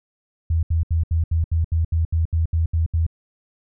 sine tone bursts, 81.8 Hz, E2, 13 cents flat, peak -16 dBFS, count 13, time 0.5-3.066 s, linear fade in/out 5 ms, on 130 ms, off 73 ms, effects none

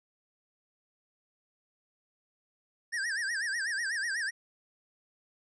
square tone with vibrato, 1725 Hz, A6, 35 cents flat, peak -31 dBFS, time 2.92-4.31 s, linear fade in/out 20 ms, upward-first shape sine, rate 8.1 Hz, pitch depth 180 cents each way, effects resampled to 22050 Hz

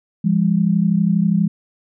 sine tone pair together, 170.95 / 203.3 Hz, F3 / G#3, -37 / -37 cents, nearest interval minor third, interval 300 cents, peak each -16 dBFS, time 0.24-1.48 s, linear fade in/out 10 ms, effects none

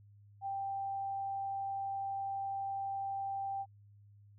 sine tone, 786 Hz, G5, 4 cents sharp, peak -35 dBFS, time 0.41-3.66 s, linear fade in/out 50 ms, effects added 102 Hz sine -57 dBFS peak until 4.38 s

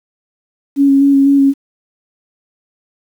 sine tone with vibrato, 277.2 Hz, C#4, in tune, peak -6 dBFS, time 0.76-1.54 s, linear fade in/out 50 ms, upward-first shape square, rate 4 Hz, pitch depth 15 cents each way, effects 7-bit

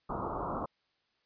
white low-pass noise, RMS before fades -36 dBFS, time 0.09-0.66 s, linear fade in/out 10 ms, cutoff 1300 Hz, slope 96 dB/octave, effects white hiss -75 dBFS RMS until 1.25 s + resampled to 11025 Hz

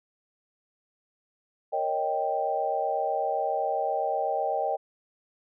sine chord, Eb dominant seventh, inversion second, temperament equal, 466.2 / 554.4 / 622.3 / 784 Hz, Bb4 / Db5 / Eb5 / G5, 0 / 0 / 0 / 0 cents, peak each -34 / -32 / -30 / -28 dBFS, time 1.72-4.77 s, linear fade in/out 20 ms, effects none

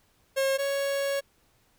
45% pulse tone pair in turn, 540 / 555.5 Hz, C#5 / C#5, -45 / +4 cents, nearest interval unison, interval 49 cents, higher second, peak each -23 / -26 dBFS, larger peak first, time 0.36-0.58 / 0.58-1.21 s, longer second, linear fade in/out 20 ms, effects pink hiss -66 dBFS RMS until 1.78 s

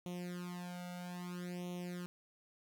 sawtooth tone with flanger, 177.7 Hz, F3, 30 cents sharp, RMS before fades -44 dBFS, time 0.06-2.06 s, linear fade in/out 0 ms, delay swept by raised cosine 0.31 to 1.41 ms, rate 0.61 Hz, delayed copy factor +1, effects none

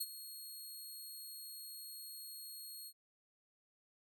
10% pulse tone with ADSR envelope, 4293 Hz, C8, 44 cents sharp, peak -28 dBFS, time 0-2.93 s, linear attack 12 ms, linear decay 40 ms, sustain -13 dB, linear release 58 ms, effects none

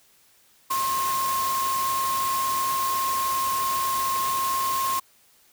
sine tone in noise, 1068 Hz, C6, 35 cents sharp, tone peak -23 dBFS, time 0.7-5 s, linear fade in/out 10 ms, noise white, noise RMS -31 dBFS, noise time 0.7-5 s, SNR +5 dB, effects white hiss -59 dBFS RMS until 5.52 s

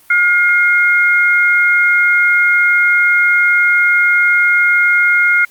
sine tone pair together, 1425.6 / 2133 Hz, F6 / C7, +35 / +33 cents, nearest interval perfect fifth, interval 698 cents, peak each -11 dBFS, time 0.1-5.45 s, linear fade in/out 5 ms, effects white hiss -47 dBFS RMS until 5.5 s + Opus 32 kbps

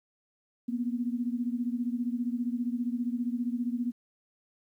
sine beating tone pair, 237.3 / 252.3 Hz, A#3 / B3, +31 / +37 cents, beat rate 15 Hz, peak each -30 / -33 dBFS, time 0.68-3.92 s, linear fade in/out 10 ms, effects 11-bit

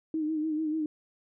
sine tone with vibrato, 311.1 Hz, D#4, in tune, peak -27 dBFS, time 0.14-0.86 s, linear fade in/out 2 ms, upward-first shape sine, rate 6.8 Hz, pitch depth 50 cents each way, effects none

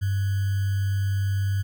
sine tone with sample-and-hold, 98 Hz, G2, in tune, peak -21 dBFS, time 0.01-1.63 s, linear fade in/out 20 ms, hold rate 1575 Hz, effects none

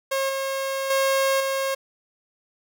sawtooth tone with level steps, 540 Hz, C#5, 45 cents flat, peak -18 / -21 / -15 / -19 dBFS, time 0.11-1.75 s, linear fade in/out 10 ms, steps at 0.29 / 0.9 / 1.4 s, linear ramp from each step 5 ms, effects none

